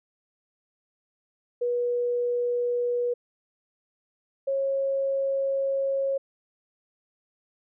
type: tone pair in turn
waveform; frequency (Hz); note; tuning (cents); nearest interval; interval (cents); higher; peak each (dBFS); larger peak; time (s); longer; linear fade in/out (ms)
sine; 484.8 / 545.1; B4 / C#5; -32 / -29; major second; 203; second; -23; neither; 1.61-3.14 / 4.47-6.18; second; 10
effects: none